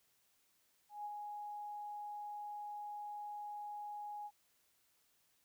sine tone with ADSR envelope, 830.6 Hz, G#5, in tune, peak -40 dBFS, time 0.89-4.31 s, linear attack 160 ms, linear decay 37 ms, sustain -3 dB, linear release 51 ms, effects white hiss -75 dBFS RMS until 5.44 s

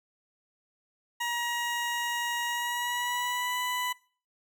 20% pulse tone with pitch glide, 951 to 993.7 Hz, A#5 to B5, +34 to +10 cents, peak -24 dBFS, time 1.2-3.93 s, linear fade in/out 10 ms, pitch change +76 cents, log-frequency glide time 2.47-3.61 s, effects noise-tail reverb RT60 0.4 s tail -21 dB re dry

